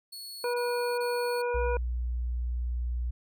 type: tone bursts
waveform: sawtooth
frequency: 4381 Hz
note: C#8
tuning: 21 cents flat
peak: -37 dBFS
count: 3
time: 0.12-1.422 s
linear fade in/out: 10 ms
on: 420 ms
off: 21 ms
type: harmonic tone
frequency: 484.7 Hz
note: B4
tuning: 32 cents flat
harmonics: 1 / 2 / 3 / 5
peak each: -28 / -34 / -38 / -42 dBFS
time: 0.44-1.77 s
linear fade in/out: 2 ms
type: tone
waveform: sine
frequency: 60.3 Hz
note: B1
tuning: 41 cents flat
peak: -28 dBFS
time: 1.54-3.11 s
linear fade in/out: 10 ms
effects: none